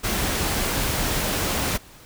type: noise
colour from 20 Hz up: pink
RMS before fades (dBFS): -24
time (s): 0.03-1.78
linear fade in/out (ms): 20
effects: pink hiss -47 dBFS RMS until 2.05 s